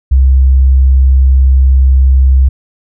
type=tone; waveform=sine; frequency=65.9 Hz; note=C2; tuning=13 cents sharp; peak=-3 dBFS; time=0.11-2.49 s; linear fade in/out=10 ms; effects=none